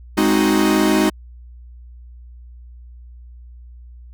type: chord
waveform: 45% pulse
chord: Ab dominant seventh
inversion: none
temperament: equal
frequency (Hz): 207.7 / 261.6 / 311.1 / 370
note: Ab3 / C4 / Eb4 / Gb4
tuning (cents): 0 / 0 / 0 / 0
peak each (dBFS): -19 / -22 / -17 / -20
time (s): 0.17-1.1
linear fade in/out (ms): 10
effects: added 60 Hz sine -37 dBFS peak until 4.13 s